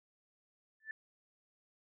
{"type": "tone with exponential growth", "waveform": "sine", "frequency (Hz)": 1760, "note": "A6", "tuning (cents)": 0, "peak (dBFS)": -36, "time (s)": [0.8, 0.91], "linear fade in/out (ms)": 2, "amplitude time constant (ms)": 22, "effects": []}